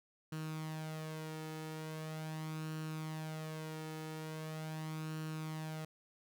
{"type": "tone with flanger", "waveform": "sawtooth", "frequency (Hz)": 157, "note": "D#3", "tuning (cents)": 16, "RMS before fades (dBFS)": -43, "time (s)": [0.32, 5.85], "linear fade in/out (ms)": 5, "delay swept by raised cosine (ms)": [0.7, 2.3], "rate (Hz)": 0.41, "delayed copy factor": 0.5, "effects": []}